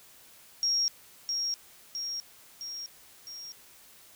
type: tone with echo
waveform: sine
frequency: 5588 Hz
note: F8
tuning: in tune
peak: -24 dBFS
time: 0.63-0.88 s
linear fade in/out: 0 ms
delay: 660 ms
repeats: 4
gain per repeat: -4 dB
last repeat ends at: 3.52 s
effects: white hiss -55 dBFS RMS until 4.15 s